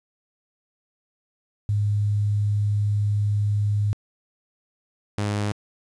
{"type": "tone pair in turn", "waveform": ["sine", "sawtooth"], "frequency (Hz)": [103.4, 103.4], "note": ["G#2", "G#2"], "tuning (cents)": [-7, -7], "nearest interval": "unison", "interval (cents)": 0, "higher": "neither", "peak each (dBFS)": -19, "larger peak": "neither", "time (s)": [[1.69, 3.93], [5.18, 5.52]], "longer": "first", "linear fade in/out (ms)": 0, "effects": ["resampled to 22050 Hz", "9-bit"]}